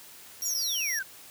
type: click train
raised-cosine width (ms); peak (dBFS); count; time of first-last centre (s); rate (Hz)
0.2; -34; 7; 0.41-1.004; 10.1
type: tone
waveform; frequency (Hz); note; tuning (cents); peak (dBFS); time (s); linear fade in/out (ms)
sawtooth; 5650; F8; +19; -27; 0.42-0.99; 2
type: exponential sweep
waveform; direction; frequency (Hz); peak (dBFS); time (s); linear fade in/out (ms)
sine; down; 7320 to 1480; -30; 0.45-1.03; 10
effects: white hiss -49 dBFS RMS until 1.3 s + high-pass 60 Hz 12 dB/octave